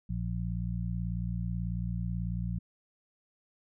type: harmonic tone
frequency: 58.27 Hz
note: A#1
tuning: in tune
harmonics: 1 / 2 / 3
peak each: -35 / -35 / -35 dBFS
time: 0.09-2.59 s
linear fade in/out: 10 ms
effects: none